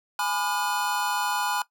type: chord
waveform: square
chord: G# diminished seventh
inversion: none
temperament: just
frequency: 830.6 / 996.7 / 1196.1 / 1435.3 Hz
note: G#5 / B5 / D6 / F6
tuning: 0 / +16 / +31 / +47 cents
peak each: -30 / -30 / -36 / -30 dBFS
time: 0.19-1.62 s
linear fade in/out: 2 ms
effects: noise-tail reverb RT60 0.1 s tail -18 dB re dry